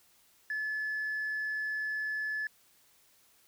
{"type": "tone", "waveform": "sine", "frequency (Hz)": 1724, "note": "A6", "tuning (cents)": -36, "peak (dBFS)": -30, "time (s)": [0.5, 2.47], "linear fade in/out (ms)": 2, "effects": ["tanh soft clip ceiling -29 dBFS", "white hiss -65 dBFS RMS until 3.47 s"]}